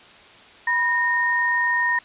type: tone pair together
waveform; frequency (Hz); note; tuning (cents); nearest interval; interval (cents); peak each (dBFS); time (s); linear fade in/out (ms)
sine; 977.9 / 1846; B5 / A#6; -17 / -17; major seventh; 1100; -24 / -19; 0.67-1.99; 5
effects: white hiss -47 dBFS RMS until 2.04 s + resampled to 8000 Hz